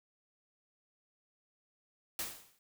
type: noise with exponential decay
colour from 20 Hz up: white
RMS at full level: -35 dBFS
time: 2.19-2.59 s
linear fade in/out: 2 ms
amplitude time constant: 86 ms
effects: none